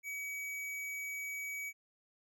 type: tone with tanh clipping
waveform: sine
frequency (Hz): 2270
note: C#7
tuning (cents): +41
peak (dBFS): -40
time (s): 0.03-1.73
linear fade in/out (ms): 50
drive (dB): 18
effects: none